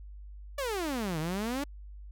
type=exponential two-way sweep; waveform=sawtooth; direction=down then up; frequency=587.3 to 151 to 295.3 Hz; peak=-27 dBFS; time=0.58-1.64 s; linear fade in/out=5 ms; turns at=1.19 s; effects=added 50 Hz sine -43 dBFS peak until 2.11 s